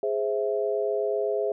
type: chord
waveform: sine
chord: Ab augmented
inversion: none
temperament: equal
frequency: 415.3 / 523.3 / 659.3 Hz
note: Ab4 / C5 / E5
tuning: 0 / 0 / 0 cents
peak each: -26 / -30 / -29 dBFS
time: 0.03-1.52 s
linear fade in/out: 2 ms
effects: none